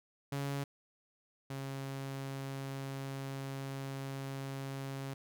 sawtooth tone pair in turn, 139.9 / 136.15 Hz, C#3 / C#3, +16 / -31 cents, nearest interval unison, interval 47 cents, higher first, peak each -31 / -35 dBFS, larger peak first, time 0.32-0.64 / 1.5-5.14 s, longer second, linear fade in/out 5 ms, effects none

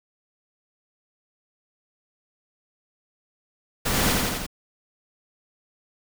pink noise with echo, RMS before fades -24 dBFS, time 3.85-4.13 s, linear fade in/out 10 ms, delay 84 ms, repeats 4, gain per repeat -2 dB, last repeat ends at 4.466 s, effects none

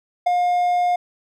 triangle tone with ADSR envelope, 712 Hz, F5, 33 cents sharp, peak -9 dBFS, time 0.26-0.96 s, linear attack 12 ms, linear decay 4 ms, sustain -5 dB, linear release 6 ms, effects none

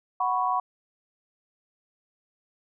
sine chord, F# suspended fourth, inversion none, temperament equal, 740 / 987.8 / 1108.7 Hz, F#5 / B5 / C#6, 0 / 0 / 0 cents, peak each -27 dBFS, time 0.2-0.6 s, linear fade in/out 5 ms, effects none

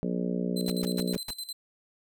harmonic tone, 60.1 Hz, B1, 46 cents flat, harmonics 3 / 4 / 5 / 6 / 7 / 8 / 9 / 10, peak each -30 / -33 / -38 / -41 / -36 / -41 / -41 / -44 dBFS, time 0.03-1.17 s, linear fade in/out 0 ms
sawtooth tone with tremolo, 4064 Hz, B7, 49 cents sharp, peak -31 dBFS, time 0.56-1.53 s, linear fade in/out 10 ms, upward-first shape square, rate 9.7 Hz, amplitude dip 80%
pink noise bursts, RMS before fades -38 dBFS, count 5, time 0.68-1.305 s, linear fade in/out 0 ms, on 21 ms, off 130 ms
effects none

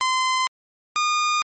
sawtooth tone pair in turn, 1032 / 1219.5 Hz, C6 / D#6, -24 / -35 cents, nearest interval minor third, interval 289 cents, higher second, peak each -15 dBFS, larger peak neither, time 0.01-0.47 / 0.96-1.42 s, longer neither, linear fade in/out 0 ms, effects MP3 32 kbps

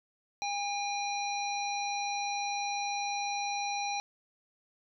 harmonic tone with a mistuned harmonic, 810 Hz, G#5, 43 cents flat, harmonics 1 / 3 / 5 / 7, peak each -33 / -38 / -40 / -41 dBFS, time 0.42-4 s, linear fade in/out 0 ms, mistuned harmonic 7, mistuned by +20 cents, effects none

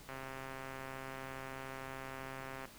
click train, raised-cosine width 0.5 ms, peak -30 dBFS, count 342, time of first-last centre 0.09-2.654 s, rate 133 Hz, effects pink hiss -56 dBFS RMS until 2.78 s

